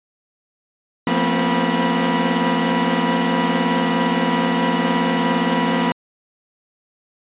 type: tone cluster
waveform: sawtooth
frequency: 174.2 / 226.6 / 244.3 / 263.6 / 974 Hz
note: F3 / A#3 / B3 / C4 / B5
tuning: -4 / -49 / -19 / +13 / -24 cents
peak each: -19 dBFS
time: 1.07-5.92 s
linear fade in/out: 2 ms
effects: resampled to 8000 Hz